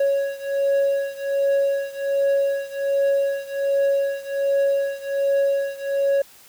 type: beating tone pair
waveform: triangle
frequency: 554.4 / 555.7 Hz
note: C#5 / C#5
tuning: 0 / +4 cents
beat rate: 1.3 Hz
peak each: -19 / -21 dBFS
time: 0-6.22 s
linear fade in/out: 5 ms
effects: white hiss -49 dBFS RMS until 6.48 s